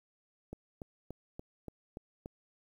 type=click train; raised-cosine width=2 ms; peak=-29 dBFS; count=7; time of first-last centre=0.53-2.259 s; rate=3.47 Hz; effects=10-bit